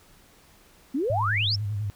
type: exponential sweep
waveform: sine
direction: up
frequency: 245.3 to 5610 Hz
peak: -23 dBFS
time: 0.94-1.56 s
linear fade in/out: 10 ms
type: tone with vibrato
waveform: sine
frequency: 103.83 Hz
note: G#2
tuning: in tune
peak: -26 dBFS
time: 1.1-1.9 s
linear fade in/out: 0 ms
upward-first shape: square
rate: 10 Hz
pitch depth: 57 cents each way
effects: pink hiss -56 dBFS RMS until 1.95 s